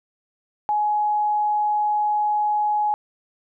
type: tone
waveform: sine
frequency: 840 Hz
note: G#5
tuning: 19 cents sharp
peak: -18 dBFS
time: 0.69-2.94 s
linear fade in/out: 0 ms
effects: none